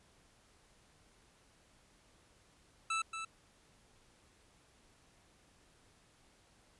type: tone with echo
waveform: 25% pulse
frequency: 1318.5 Hz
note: E6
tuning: in tune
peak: -29 dBFS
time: 2.9-3.02 s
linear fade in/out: 5 ms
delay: 230 ms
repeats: 1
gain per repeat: -7 dB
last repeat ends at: 3.25 s
effects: pink hiss -67 dBFS RMS until 6.79 s + resampled to 24000 Hz

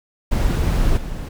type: noise with level steps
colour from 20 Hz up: brown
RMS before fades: -17 / -27 dBFS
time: 0.31-1.29 s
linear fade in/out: 10 ms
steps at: 0.96 s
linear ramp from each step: 20 ms
effects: none

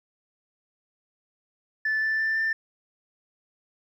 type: tone with pitch steps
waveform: sine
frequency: 1751 / 1762.2 / 1773.4 / 1784.7 Hz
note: A6 / A6 / A6 / A6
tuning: -9 / +2 / +13 / +24 cents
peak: -21 dBFS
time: 1.85-2.53 s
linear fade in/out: 5 ms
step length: 170 ms
effects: tanh soft clip ceiling -20 dBFS + 10-bit

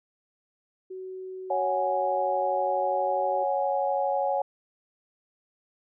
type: tone with pitch glide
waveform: sine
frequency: 374.5 to 378.4 Hz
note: F#4 to F#4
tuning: +21 to +39 cents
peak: -35 dBFS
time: 0.9-3.44 s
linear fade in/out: 10 ms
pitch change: +18 cents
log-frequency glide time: 2.85-3.24 s
type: chord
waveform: sine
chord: C# suspended fourth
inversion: none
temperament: just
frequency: 554.4 / 739.2 / 831.5 Hz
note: C#5 / F#5 / G#5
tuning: 0 / -2 / +2 cents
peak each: -27 / -29 / -28 dBFS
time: 1.5-4.42 s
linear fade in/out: 5 ms
effects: none

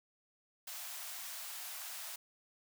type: high-pass noise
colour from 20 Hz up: white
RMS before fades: -45 dBFS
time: 0.67-2.16 s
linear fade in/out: 5 ms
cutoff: 610 Hz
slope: 96 dB/octave
effects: none

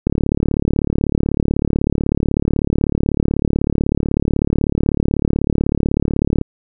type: click train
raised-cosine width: 3 ms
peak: -3 dBFS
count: 230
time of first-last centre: 0.07-6.413 s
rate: 36.1 Hz
effects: none

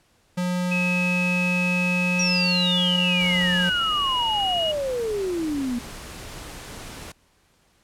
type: tone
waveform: square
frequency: 179.5 Hz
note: F3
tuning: 48 cents sharp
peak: -23 dBFS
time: 0.37-3.7 s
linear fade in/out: 10 ms
type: tone with pitch glide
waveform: sine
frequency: 2575 to 2890 Hz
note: E7 to F#7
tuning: -41 to -41 cents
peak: -23 dBFS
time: 0.71-4.72 s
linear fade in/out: 10 ms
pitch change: +200 cents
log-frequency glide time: 2.16-2.75 s
type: exponential sweep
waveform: sine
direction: down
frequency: 5800 to 233.6 Hz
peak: -23 dBFS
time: 2.19-5.79 s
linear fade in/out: 5 ms
type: noise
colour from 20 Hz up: pink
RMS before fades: -38 dBFS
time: 3.2-7.12 s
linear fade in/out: 5 ms
effects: pink hiss -62 dBFS RMS until 7.83 s + low-pass 11000 Hz 12 dB/octave

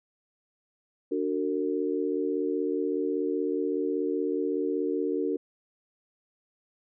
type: chord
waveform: sine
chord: D augmented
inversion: none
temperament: equal with one note detuned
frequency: 293.7 / 370 / 455 Hz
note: D4 / F#4 / A#4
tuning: 0 / 0 / -42 cents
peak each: -30 dBFS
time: 1.11-5.37 s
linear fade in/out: 10 ms
effects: none

